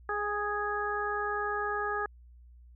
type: harmonic tone with a mistuned harmonic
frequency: 415.3 Hz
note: G#4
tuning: in tune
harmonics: 1 / 2 / 3 / 4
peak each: -35 / -36 / -34 / -35 dBFS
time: 0.09-2.06 s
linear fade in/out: 2 ms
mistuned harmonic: 2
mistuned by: -17 cents
effects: added 60 Hz sine -51 dBFS peak until 2.75 s